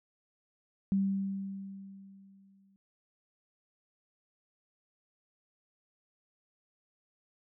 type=tone with exponential decay; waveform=sine; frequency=195.1 Hz; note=G3; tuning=8 cents flat; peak=-24 dBFS; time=0.92-2.76 s; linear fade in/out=0 ms; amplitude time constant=400 ms; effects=none